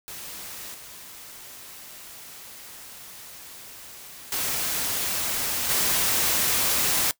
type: noise with level steps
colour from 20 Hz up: white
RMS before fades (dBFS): -38 / -43 / -27 / -23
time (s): 0.08-7.11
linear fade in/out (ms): 0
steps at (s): 0.74 / 4.32 / 5.69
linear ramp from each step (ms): 2
effects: noise-tail reverb RT60 0.1 s tail -20 dB re dry